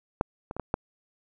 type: clicks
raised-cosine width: 1 ms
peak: -9 / -21 / -21 / -17 / -10 dBFS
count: 5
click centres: 0.211 / 0.511 / 0.566 / 0.597 / 0.741 s
effects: none